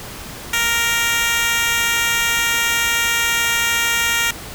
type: tone with high-pass filter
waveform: 10% pulse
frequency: 466.2 Hz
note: A#4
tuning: in tune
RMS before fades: -18 dBFS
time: 0.53-4.31 s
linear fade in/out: 5 ms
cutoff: 1700 Hz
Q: 0.76
effects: pink hiss -33 dBFS RMS until 4.54 s